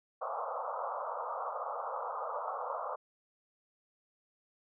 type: band-pass noise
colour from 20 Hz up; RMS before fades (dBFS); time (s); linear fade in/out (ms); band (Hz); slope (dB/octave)
white; -38; 0.21-2.96; 10; 480 to 1300; 96
effects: none